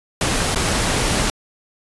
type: noise with dropouts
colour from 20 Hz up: pink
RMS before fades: -19 dBFS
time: 0.21-1.3 s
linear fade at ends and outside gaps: 2 ms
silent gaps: 0.548-0.558 s
effects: resampled to 24000 Hz